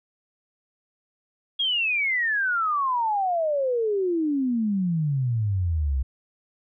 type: exponential sweep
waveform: sine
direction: down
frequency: 3322 to 63 Hz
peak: -21 dBFS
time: 1.59-6.03 s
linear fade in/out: 10 ms
effects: none